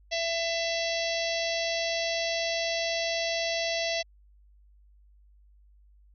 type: harmonic tone with a mistuned harmonic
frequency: 668 Hz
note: E5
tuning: 23 cents sharp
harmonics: 1 / 3 / 4 / 5 / 6 / 7 / 8 / 9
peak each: -30 / -35 / -36 / -37 / -38 / -38 / -39 / -40 dBFS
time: 0.11-4.03 s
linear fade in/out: 20 ms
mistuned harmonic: 7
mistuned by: -39 cents
effects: added 50 Hz sine -55 dBFS peak until 6.14 s